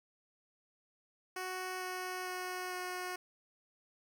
10% pulse tone with pitch steps, 370 / 367.9 / 365.8 / 363.6 Hz, F#4 / F#4 / F#4 / F#4, 0 / -10 / -20 / -30 cents, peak -30 dBFS, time 1.36-3.16 s, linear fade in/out 5 ms, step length 450 ms, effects 11-bit

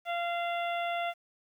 harmonic tone, 690 Hz, F5, 21 cents flat, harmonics 1 / 2 / 3 / 4 / 5, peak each -31 / -39 / -39 / -42 / -44 dBFS, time 0.05-1.14 s, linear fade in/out 50 ms, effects 10-bit

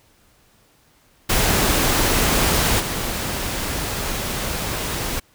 pink noise with level steps, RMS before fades -18 / -25 dBFS, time 1.29-5.2 s, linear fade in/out 10 ms, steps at 2.79 s, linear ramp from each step 20 ms, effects pink hiss -57 dBFS RMS until 5.34 s

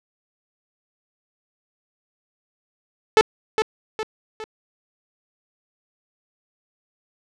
sawtooth tone with echo, 436.3 Hz, A4, 15 cents flat, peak -6 dBFS, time 3.17-3.21 s, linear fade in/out 0 ms, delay 410 ms, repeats 3, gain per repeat -7 dB, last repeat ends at 4.44 s, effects low-pass 5000 Hz 12 dB/octave

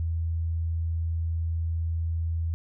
sine tone, 82.41 Hz, E2, in tune, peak -25 dBFS, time 0-2.54 s, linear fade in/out 0 ms, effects none

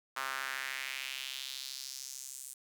sawtooth tone with high-pass filter sweep, 133.1 Hz, C3, 30 cents sharp, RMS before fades -41 dBFS, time 0.16-2.54 s, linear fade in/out 10 ms, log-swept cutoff 1200 to 8700 Hz, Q 2.4, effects 10-bit

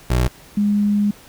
25% pulse / sine tone pair in turn, 61.74 / 205.8 Hz, B1 / G#3, 0 / -16 cents, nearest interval octave + major sixth, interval 2084 cents, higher second, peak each -11 / -14 dBFS, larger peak first, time 0.1-0.28 / 0.57-1.11 s, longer second, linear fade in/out 5 ms, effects pink hiss -45 dBFS RMS until 1.28 s

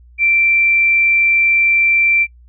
sine tone, 2349 Hz, D7, in tune, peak -10 dBFS, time 0.18-2.27 s, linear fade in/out 50 ms, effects noise-tail reverb RT60 0.1 s tail -26 dB re dry + added 60 Hz sine -41 dBFS peak until 2.48 s

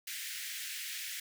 pink high-pass noise, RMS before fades -41 dBFS, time 0.07-1.2 s, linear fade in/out 5 ms, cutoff 1700 Hz, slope 48 dB/octave, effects none

